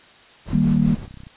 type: noise with tremolo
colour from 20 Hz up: brown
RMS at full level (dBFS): -28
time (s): 0.45-1.08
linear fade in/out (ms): 50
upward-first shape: sine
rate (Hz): 5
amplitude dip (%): 60
type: chord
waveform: sine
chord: Eb major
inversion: none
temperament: equal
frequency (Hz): 155.56 / 196 / 233.1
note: Eb3 / G3 / Bb3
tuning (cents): 0 / 0 / 0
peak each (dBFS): -19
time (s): 0.53-0.95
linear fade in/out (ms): 5
type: clicks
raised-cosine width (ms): 5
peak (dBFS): -28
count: 12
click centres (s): 0.922 / 0.953 / 0.986 / 1.018 / 1.048 / 1.079 / 1.11 / 1.142 / 1.173 / 1.204 / 1.235 / 1.269
effects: white hiss -48 dBFS RMS until 1.36 s + resampled to 8000 Hz